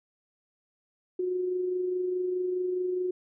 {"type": "tone with amplitude modulation", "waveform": "sine", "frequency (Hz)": 364.3, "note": "F#4", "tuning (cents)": -27, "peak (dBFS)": -25, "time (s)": [1.19, 3.11], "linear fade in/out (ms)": 5, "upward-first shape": "sine", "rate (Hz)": 24.8, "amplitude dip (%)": 35, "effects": []}